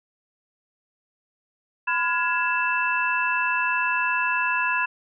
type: tone cluster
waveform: sine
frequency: 1005 / 1416 / 1673 / 2654 Hz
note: B5 / F6 / G#6 / E7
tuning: +30 / +23 / +12 / +11 cents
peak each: -25 / -29 / -26 / -26 dBFS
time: 1.87-4.86 s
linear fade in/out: 10 ms
effects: none